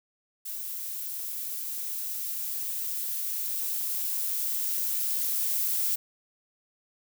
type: noise with level ramp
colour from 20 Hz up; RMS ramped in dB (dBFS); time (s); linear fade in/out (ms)
violet; -36 to -27; 0.45-5.96; 10
effects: none